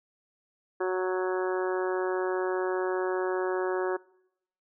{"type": "harmonic tone", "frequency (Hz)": 185, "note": "F#3", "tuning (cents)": 0, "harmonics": [2, 3, 4, 5, 6, 7, 8, 9], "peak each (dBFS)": [-27, -35, -38, -39, -39, -42, -42, -40], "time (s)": [0.8, 3.97], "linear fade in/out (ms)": 10, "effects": ["noise-tail reverb RT60 0.8 s tail -23 dB re dry"]}